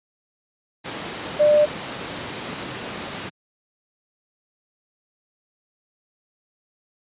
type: tone in noise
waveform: sine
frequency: 597 Hz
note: D5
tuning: 28 cents sharp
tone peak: -12 dBFS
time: 1.39-1.66 s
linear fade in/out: 20 ms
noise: pink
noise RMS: -30 dBFS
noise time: 0.84-3.3 s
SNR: +15 dB
effects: high-pass 150 Hz 12 dB/octave + resampled to 8000 Hz